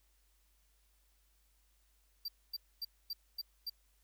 square tone bursts, 4699 Hz, D8, in tune, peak -38 dBFS, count 6, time 2.25-3.698 s, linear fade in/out 5 ms, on 33 ms, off 250 ms, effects added 50 Hz sine -70 dBFS peak until 4.03 s + white hiss -75 dBFS RMS until 4.03 s

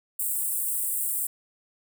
pink high-pass noise, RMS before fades -28 dBFS, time 0.19-1.27 s, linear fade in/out 5 ms, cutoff 7900 Hz, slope 96 dB/octave, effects none

